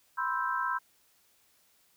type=chord; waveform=sine; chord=C major seventh; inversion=third; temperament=equal; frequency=987.8 / 1046.5 / 1318.5 / 1568 Hz; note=B5 / C6 / E6 / G6; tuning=0 / 0 / 0 / 0 cents; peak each=-34 dBFS; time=0.17-0.79 s; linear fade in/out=20 ms; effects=white hiss -67 dBFS RMS until 1.96 s